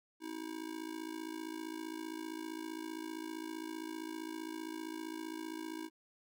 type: tone with amplitude modulation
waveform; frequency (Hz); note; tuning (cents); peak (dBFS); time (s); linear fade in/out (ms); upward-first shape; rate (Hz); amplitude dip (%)
square; 320; D#4; +49; -38; 0.2-5.9; 50; sine; 55.3; 85
effects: none